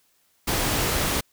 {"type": "noise", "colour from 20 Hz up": "pink", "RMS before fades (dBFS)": -24, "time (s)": [0.47, 1.21], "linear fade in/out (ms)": 10, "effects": ["white hiss -65 dBFS RMS until 1.32 s"]}